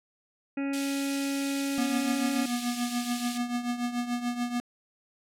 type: harmonic tone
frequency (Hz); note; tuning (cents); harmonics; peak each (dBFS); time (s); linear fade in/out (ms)
277.2; C#4; 0; 1 / 2 / 3 / 5 / 6 / 7 / 8 / 9 / 10; -28 / -40 / -45 / -45 / -51 / -47 / -53 / -43 / -56; 0.57-2.46; 5
type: high-pass noise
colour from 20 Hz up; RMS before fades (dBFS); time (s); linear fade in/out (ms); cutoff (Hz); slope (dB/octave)
pink; -38; 0.73-3.38; 5; 2700; 24
type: tone with tremolo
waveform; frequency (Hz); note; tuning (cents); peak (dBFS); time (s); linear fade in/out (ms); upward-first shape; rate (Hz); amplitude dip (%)
square; 242.1; B3; -34; -26; 1.78-4.6; 0; triangle; 6.9; 75
effects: low-pass 11000 Hz 12 dB/octave